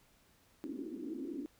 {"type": "band-pass noise", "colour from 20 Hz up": "white", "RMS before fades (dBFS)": -42, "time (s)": [0.64, 1.46], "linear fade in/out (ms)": 0, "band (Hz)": [250, 340], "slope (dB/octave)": 48, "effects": ["pink hiss -68 dBFS RMS until 1.59 s"]}